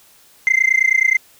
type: tone with amplitude modulation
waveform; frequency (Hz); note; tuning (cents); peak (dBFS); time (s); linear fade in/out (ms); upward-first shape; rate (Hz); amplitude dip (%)
sine; 2078; C7; -12; -6; 0.47-1.17; 0; sine; 29.5; 100
effects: tanh soft clip ceiling -7 dBFS + white hiss -50 dBFS RMS until 1.39 s